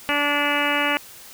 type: harmonic tone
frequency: 290 Hz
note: D4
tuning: 22 cents flat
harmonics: 1 / 2 / 3 / 4 / 5 / 6 / 7 / 8 / 9 / 10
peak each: -28 / -28 / -28 / -28 / -28 / -28 / -28 / -28 / -28 / -28 dBFS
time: 0.09-0.97 s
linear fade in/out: 0 ms
effects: white hiss -43 dBFS RMS until 1.33 s